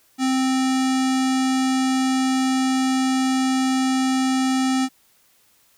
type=tone with low-pass filter; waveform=square; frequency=261.6 Hz; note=C4; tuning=in tune; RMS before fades=-20 dBFS; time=0.18-4.89 s; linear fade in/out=50 ms; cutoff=7700 Hz; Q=1.6; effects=white hiss -59 dBFS RMS until 5.77 s